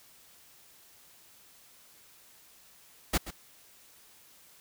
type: noise with echo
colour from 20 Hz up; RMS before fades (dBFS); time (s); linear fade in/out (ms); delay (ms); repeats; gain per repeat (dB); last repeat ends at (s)
pink; -26; 3.13-3.18; 10; 130; 1; -14; 3.31
effects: white hiss -58 dBFS RMS until 4.6 s